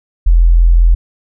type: tone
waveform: sine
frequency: 42.39 Hz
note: E1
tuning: 49 cents sharp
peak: -4 dBFS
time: 0.26-0.95 s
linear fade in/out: 10 ms
effects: none